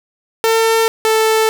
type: tone pair in turn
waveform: sawtooth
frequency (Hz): 450.4 / 440.6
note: A4 / A4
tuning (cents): +40 / +2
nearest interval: unison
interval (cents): 38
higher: first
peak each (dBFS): -7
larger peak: neither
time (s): 0.44-0.88 / 1.05-1.49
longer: neither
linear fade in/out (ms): 0
effects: 7-bit